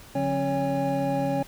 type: tone cluster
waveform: triangle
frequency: 144.5 / 182.6 / 272.5 / 561 / 814 Hz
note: D3 / F#3 / C#4 / C#5 / G#5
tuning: -28 / -23 / -29 / +21 / -35 cents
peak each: -29 / -33 / -26 / -26 / -28 dBFS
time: 0.15-1.43 s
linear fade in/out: 5 ms
effects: pink hiss -48 dBFS RMS until 1.47 s